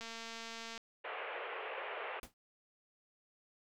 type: click train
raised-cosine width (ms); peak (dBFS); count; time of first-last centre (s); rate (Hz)
0.2; -29; 176; 0.01-0.778; 228
type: band-pass noise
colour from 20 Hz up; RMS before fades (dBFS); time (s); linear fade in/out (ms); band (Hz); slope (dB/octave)
pink; -43; 1.04-2.2; 10; 420 to 2900; 48
type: noise with exponential decay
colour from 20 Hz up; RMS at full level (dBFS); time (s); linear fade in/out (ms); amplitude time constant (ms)
pink; -45; 2.23-2.34; 1; 23
effects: none